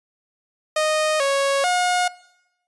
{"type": "tone with pitch steps", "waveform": "sawtooth", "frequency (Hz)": [619, 553, 720], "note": ["D#5", "C#5", "F#5"], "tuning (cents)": [-9, -4, -47], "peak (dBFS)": -14, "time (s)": [0.76, 2.08], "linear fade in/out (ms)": 5, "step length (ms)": 440, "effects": ["noise-tail reverb RT60 0.9 s tail -21 dB re dry", "resampled to 24000 Hz"]}